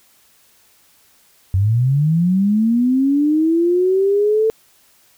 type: linear sweep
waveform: sine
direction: up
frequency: 90.8 to 446.1 Hz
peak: -12 dBFS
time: 1.54-4.5 s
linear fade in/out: 0 ms
effects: white hiss -54 dBFS RMS until 5.17 s